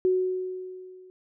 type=tone with level ramp; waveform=sine; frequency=370 Hz; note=F#4; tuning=in tune; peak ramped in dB=-18 to -47 dBFS; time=0.05-1.1 s; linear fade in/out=0 ms; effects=none